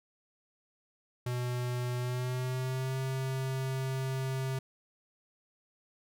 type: tone with pitch glide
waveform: square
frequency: 123.47 to 132.33 Hz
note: B2 to C3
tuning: 0 to +20 cents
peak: -32 dBFS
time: 1.26-4.59 s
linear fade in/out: 5 ms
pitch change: +120 cents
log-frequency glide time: 1.98-2.98 s
effects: none